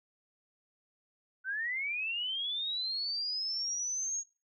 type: linear sweep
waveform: sine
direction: up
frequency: 1490 to 6645 Hz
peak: -32 dBFS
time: 1.44-4.24 s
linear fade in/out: 50 ms
effects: noise-tail reverb RT60 0.3 s tail -23 dB re dry